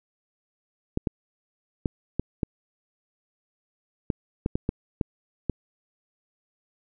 clicks, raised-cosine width 3 ms, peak -11 dBFS, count 11, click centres 0.974 / 1.072 / 1.858 / 2.196 / 2.432 / 4.102 / 4.461 / 4.555 / 4.691 / 5.012 / 5.497 s, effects none

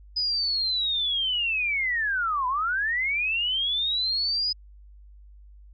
sine linear two-way sweep, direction down then up, 5020 to 983 to 5020 Hz, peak -23 dBFS, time 0.16-4.53 s, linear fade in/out 10 ms, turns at 2.47 s, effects added 50 Hz sine -46 dBFS peak until 5.73 s

